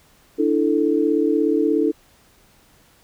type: chord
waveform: sine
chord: D suspended second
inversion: none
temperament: just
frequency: 293.7 / 330.4 / 440.5 Hz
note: D4 / E4 / A4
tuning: 0 / +4 / +2 cents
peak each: -20 dBFS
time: 0.38-1.92 s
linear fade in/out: 20 ms
effects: pink hiss -55 dBFS RMS until 3.03 s